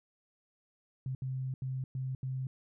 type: tone bursts at uneven times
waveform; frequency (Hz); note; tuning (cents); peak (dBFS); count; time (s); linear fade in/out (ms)
sine; 130.81; C3; 0; -33; 5; 1.06-1.15 / 1.22-1.54 / 1.62-1.84 / 1.95-2.15 / 2.23-2.47; 2
effects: none